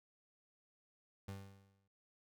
30% pulse tone with exponential decay, 98 Hz, G2, in tune, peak -40 dBFS, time 1.28-1.88 s, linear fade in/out 5 ms, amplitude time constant 130 ms, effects none

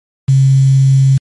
sine tone with quantisation, 134.6 Hz, C3, 49 cents sharp, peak -5 dBFS, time 0.28-1.18 s, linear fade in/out 10 ms, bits 5, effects MP3 48 kbps

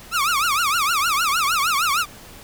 sawtooth tone with vibrato, 1251 Hz, D#6, 9 cents sharp, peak -14 dBFS, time 0.11-2.06 s, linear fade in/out 50 ms, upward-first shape triangle, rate 6.5 Hz, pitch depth 270 cents each way, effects pink hiss -42 dBFS RMS until 2.43 s

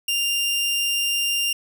sawtooth tone, 2794 Hz, F7, in tune, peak -17 dBFS, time 0.08-1.53 s, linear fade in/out 5 ms, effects none

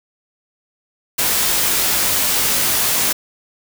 white noise with comb filter, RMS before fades -17 dBFS, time 1.18-3.13 s, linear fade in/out 10 ms, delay 19 ms, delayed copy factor -0.5, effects none

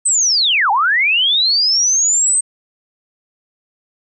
sine linear two-way sweep, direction down then up, 8372 to 770 to 8372 Hz, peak -11 dBFS, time 0.05-2.41 s, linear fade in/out 10 ms, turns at 0.71 s, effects none

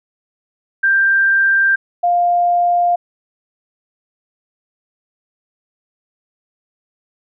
sine tone pair in turn, 1581 / 701.6 Hz, G6 / F5, +14 / +8 cents, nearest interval octave + major second, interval 1406 cents, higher first, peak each -10 / -11 dBFS, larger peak first, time 0.83-1.76 / 2.03-2.96 s, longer neither, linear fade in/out 10 ms, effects none

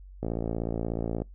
click train, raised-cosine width 2 ms, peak -17 dBFS, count 57, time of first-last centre 0.23-1.219 s, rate 56.6 Hz, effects noise-tail reverb RT60 0.2 s tail -26 dB re dry + added 47 Hz sine -44 dBFS peak until 1.34 s

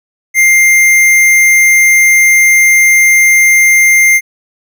sine tone with hard clipping, 2100 Hz, C7, 6 cents sharp, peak -5 dBFS, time 0.34-4.21 s, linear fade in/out 50 ms, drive 18 dB, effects none

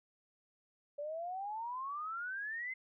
sine exponential sweep, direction up, 570 to 2093 Hz, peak -38 dBFS, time 0.98-2.74 s, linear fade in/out 10 ms, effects none

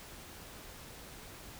silence, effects pink hiss -50 dBFS RMS until 1.59 s

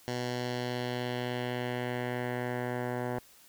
10% pulse tone with low-pass filter sweep, 123.47 Hz, B2, in tune, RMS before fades -34 dBFS, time 0.08-3.19 s, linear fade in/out 0 ms, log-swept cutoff 5800 to 1300 Hz, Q 1.5, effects white hiss -58 dBFS RMS until 3.48 s

